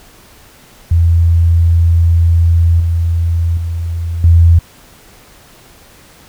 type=tone with level steps; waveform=sine; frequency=84.1 Hz; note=E2; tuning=35 cents sharp; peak=-6 / -10 / -15 / -3 dBFS; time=0.91-4.59 s; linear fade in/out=5 ms; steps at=2.8 / 3.57 / 4.24 s; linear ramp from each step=2 ms; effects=pink hiss -42 dBFS RMS until 6.28 s